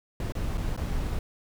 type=noise with dropouts; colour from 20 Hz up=brown; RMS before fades=-29 dBFS; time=0.2-1.19 s; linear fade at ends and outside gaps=2 ms; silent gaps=0.322-0.351 / 0.574-0.578 / 0.765-0.775 s; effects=none